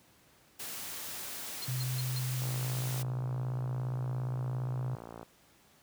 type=noise; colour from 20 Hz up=white; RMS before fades=-41 dBFS; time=0.59-3.03 s; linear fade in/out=10 ms
type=tone bursts; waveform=sine; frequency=4200 Hz; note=C8; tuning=6 cents sharp; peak=-38 dBFS; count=4; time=1.62-2.19 s; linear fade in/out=5 ms; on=30 ms; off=150 ms
type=tone; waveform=sine; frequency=127.6 Hz; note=C3; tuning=43 cents flat; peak=-31 dBFS; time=1.68-4.95 s; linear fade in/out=2 ms
type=click train; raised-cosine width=1 ms; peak=-30 dBFS; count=162; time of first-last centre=2.42-5.23 s; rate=57.3 Hz
effects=pink hiss -63 dBFS RMS until 5.82 s + high-pass 80 Hz 12 dB/octave